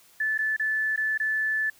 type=tone with dropouts; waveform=sine; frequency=1744 Hz; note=A6; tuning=16 cents flat; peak=-23 dBFS; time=0.2-1.7 s; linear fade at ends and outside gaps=5 ms; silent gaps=0.378-0.388 / 0.565-0.596 / 0.962-0.975 / 1.177-1.199 s; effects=white hiss -57 dBFS RMS until 1.79 s